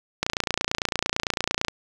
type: click train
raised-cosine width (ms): 0.2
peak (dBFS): -5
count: 43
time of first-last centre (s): 0.23-1.683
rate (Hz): 28.9
effects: 7-bit